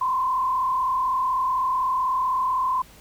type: tone with frequency modulation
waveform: sine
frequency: 1032 Hz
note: C6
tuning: 24 cents flat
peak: -20 dBFS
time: 0.01-2.82 s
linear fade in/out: 5 ms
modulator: 35.9 Hz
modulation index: 1
effects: added 50 Hz sine -52 dBFS peak until 3 s + pink hiss -50 dBFS RMS until 3 s